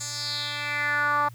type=tone with band-pass filter sweep; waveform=10% pulse; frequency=292.4 Hz; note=D4; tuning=7 cents flat; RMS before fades=-27 dBFS; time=0-1.29 s; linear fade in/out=10 ms; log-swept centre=7000 to 1000 Hz; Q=3.7; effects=added 118 Hz sine -42 dBFS peak until 1.34 s + white hiss -57 dBFS RMS until 1.34 s